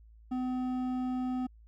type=tone with hard clipping; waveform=triangle; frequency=253.8 Hz; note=B3; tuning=47 cents sharp; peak=-32 dBFS; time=0.31-1.47 s; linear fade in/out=10 ms; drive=12 dB; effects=added 55 Hz sine -53 dBFS peak until 1.67 s